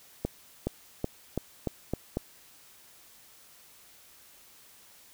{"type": "accelerating click train", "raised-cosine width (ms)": 2, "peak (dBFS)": -15, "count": 7, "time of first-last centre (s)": [0.25, 2.171], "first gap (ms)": 420, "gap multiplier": 0.89, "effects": ["white hiss -56 dBFS RMS until 5.13 s"]}